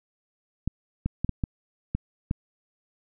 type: clicks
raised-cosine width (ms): 5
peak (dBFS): -13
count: 7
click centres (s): 0.676 / 1.06 / 1.246 / 1.293 / 1.438 / 1.95 / 2.311
effects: none